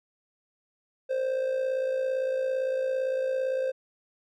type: tone with amplitude modulation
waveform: triangle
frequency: 523.3 Hz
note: C5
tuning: in tune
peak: -21 dBFS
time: 1.09-3.72 s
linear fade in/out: 20 ms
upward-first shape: sine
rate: 57.7 Hz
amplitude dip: 55%
effects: none